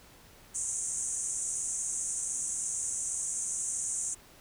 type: band-pass noise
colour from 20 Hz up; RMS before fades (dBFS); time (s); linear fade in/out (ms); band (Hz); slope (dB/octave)
pink; -34; 0.54-4.15; 20; 6300 to 9400; 96
effects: pink hiss -56 dBFS RMS until 4.4 s